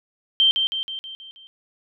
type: tone with echo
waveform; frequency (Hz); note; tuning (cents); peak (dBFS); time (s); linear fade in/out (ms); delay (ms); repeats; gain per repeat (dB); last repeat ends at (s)
sine; 3136; G7; 0; -13; 0.4-0.51; 0; 160; 6; -5; 1.47
effects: none